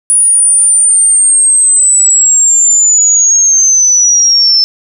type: linear sweep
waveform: sine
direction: down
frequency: 9760 to 5274 Hz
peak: -4 dBFS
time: 0.1-4.64 s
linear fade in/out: 0 ms
effects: 7-bit